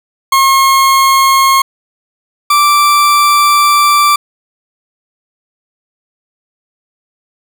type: tone pair in turn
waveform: 40% pulse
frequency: 1080 / 1170.5 Hz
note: C#6 / D6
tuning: -45 / -6 cents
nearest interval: minor second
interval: 139 cents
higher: second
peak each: -5 dBFS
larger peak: neither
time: 0.32-1.62 / 2.5-4.16 s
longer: second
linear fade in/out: 5 ms
effects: 7-bit